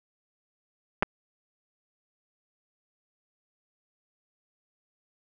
clicks, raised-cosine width 0.5 ms, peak -8 / -11 dBFS, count 2, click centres 1.025 / 1.03 s, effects none

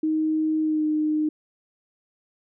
sine tone with pitch glide, 312.8 to 306.5 Hz, D#4 to D#4, +9 to -26 cents, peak -20 dBFS, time 0.03-1.29 s, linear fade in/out 5 ms, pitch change -35 cents, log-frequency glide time 0.61-0.85 s, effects none

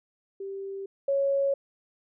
sine tone pair in turn, 391.3 / 553.4 Hz, G4 / C#5, -3 / -3 cents, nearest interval tritone, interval 600 cents, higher second, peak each -33 / -22 dBFS, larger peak second, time 0.4-0.86 / 1.08-1.54 s, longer neither, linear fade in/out 5 ms, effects none

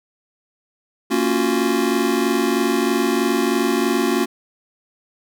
square chord, Gb major seventh, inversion first, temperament just, 231.2 / 277.5 / 346.9 / 370 Hz, Bb3 / Db4 / F4 / Gb4, -14 / +2 / -12 / 0 cents, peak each -23 dBFS, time 1.1-4.26 s, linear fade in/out 20 ms, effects none

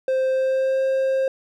triangle tone with pitch glide, 523.3 to 531.5 Hz, C5 to C5, 0 to +27 cents, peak -16 dBFS, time 0.08-1.28 s, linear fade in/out 2 ms, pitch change +27 cents, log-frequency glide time 0.29-0.82 s, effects none

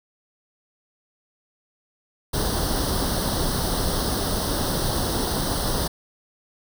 pink noise with comb filter, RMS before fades -24 dBFS, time 2.33-5.88 s, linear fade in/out 10 ms, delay 0.21 ms, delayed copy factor +0.85, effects none

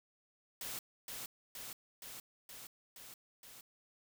white noise with echo, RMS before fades -43 dBFS, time 0.61-0.79 s, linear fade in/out 2 ms, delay 470 ms, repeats 6, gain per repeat -2 dB, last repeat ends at 3.61 s, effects none

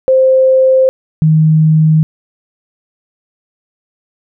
sine tone pair in turn, 523.3 / 156.84 Hz, C5 / D#3, 0 / +14 cents, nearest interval octave + major sixth, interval 2086 cents, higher first, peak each -5 dBFS, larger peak neither, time 0.08-0.89 / 1.22-2.03 s, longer neither, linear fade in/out 0 ms, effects none

